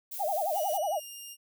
violet noise with tremolo, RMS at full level -38 dBFS, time 0.11-0.78 s, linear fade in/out 10 ms, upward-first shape triangle, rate 5 Hz, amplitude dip 30%
sine tone with vibrato, 698.5 Hz, F5, in tune, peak -27 dBFS, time 0.19-1 s, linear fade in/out 20 ms, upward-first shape sine, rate 11 Hz, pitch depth 270 cents each way
10% pulse tone with pitch glide, 2922 to 2814 Hz, F#7 to F7, -22 to +12 cents, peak -34 dBFS, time 0.53-1.37 s, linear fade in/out 50 ms, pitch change -66 cents, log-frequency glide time 0.9-1.03 s
effects none

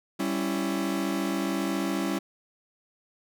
40% pulse chord, C# diminished, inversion second, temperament equal with one note detuned, 196 / 277.2 / 331.7 Hz, G3 / C#4 / E4, 0 / 0 / +11 cents, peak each -30 dBFS, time 0.19-2.19 s, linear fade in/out 10 ms, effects none

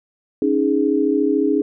sine chord, C# suspended second, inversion none, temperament equal, 277.2 / 311.1 / 415.3 Hz, C#4 / D#4 / G#4, 0 / 0 / 0 cents, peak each -19 dBFS, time 0.42-1.62 s, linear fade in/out 2 ms, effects none

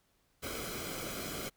pink noise with comb filter, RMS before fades -40 dBFS, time 0.42-1.5 s, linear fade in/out 20 ms, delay 1.1 ms, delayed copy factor -0.65, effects pink hiss -73 dBFS RMS until 1.56 s

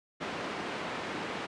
pink band-pass noise, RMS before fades -37 dBFS, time 0.2-1.47 s, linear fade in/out 20 ms, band 230 to 2800 Hz, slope 12 dB/octave, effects resampled to 22050 Hz

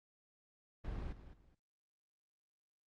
brown noise with echo, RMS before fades -42 dBFS, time 0.84-1.13 s, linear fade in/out 10 ms, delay 210 ms, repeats 2, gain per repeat -12 dB, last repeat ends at 1.55 s, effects low-pass 4000 Hz 12 dB/octave + Opus 32 kbps

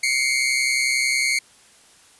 sawtooth tone pair together, 2114 / 2245 Hz, C7 / C#7, +17 / +21 cents, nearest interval minor second, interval 104 cents, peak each -18 dBFS, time 0.03-1.39 s, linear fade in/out 5 ms, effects white hiss -52 dBFS RMS until 2.19 s + resampled to 24000 Hz

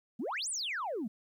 sine exponential two-way sweep, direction up then down, 194.8 to 9956 to 194.8 Hz, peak -32 dBFS, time 0.19-1.08 s, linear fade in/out 10 ms, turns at 0.49 s, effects tanh soft clip ceiling -30 dBFS + 12-bit

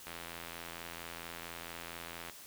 click train, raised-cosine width 0.3 ms, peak -27 dBFS, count 189, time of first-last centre 0.07-2.297 s, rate 84.4 Hz, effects white hiss -52 dBFS RMS until 2.46 s

